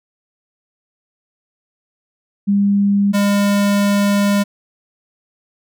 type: tone pair in turn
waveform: sine / square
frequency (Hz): 200.9 / 202.2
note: G3 / G#3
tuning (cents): +43 / -46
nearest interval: unison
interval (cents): 11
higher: second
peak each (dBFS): -11 / -13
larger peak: first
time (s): 2.47-3.13 / 3.13-4.44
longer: second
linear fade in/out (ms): 20
effects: none